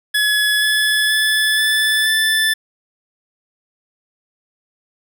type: tone with pitch steps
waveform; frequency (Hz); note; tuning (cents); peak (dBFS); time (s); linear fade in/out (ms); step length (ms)
25% pulse; 1700 / 1713.8 / 1727.7 / 1741.7 / 1755.9; G#6 / A6 / A6 / A6 / A6; +40 / -46 / -32 / -18 / -4; -10; 0.14-2.54; 10; 480
effects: none